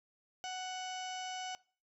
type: harmonic tone with a mistuned harmonic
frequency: 742 Hz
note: F#5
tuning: 5 cents sharp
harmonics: 1 / 2 / 3 / 4 / 5 / 6 / 7 / 8 / 9 / 10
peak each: -41 / -49 / -51 / -46 / -58 / -56 / -54 / -50 / -63 / -59 dBFS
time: 0.44-1.55 s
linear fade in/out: 0 ms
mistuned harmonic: 10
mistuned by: +18 cents
effects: noise-tail reverb RT60 0.4 s tail -21 dB re dry